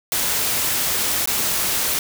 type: noise with dropouts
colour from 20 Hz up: white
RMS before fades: -21 dBFS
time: 0.12-1.99 s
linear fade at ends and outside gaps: 1 ms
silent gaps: 1.258-1.274 s
effects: none